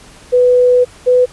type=tone pair in turn; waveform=sine; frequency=496.1 / 499.3 Hz; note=B4 / B4; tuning=+8 / +19 cents; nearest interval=unison; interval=11 cents; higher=second; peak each=-6 dBFS; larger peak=neither; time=0.32-0.85 / 1.06-1.26 s; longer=first; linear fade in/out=20 ms; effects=pink hiss -40 dBFS RMS until 1.32 s + resampled to 24000 Hz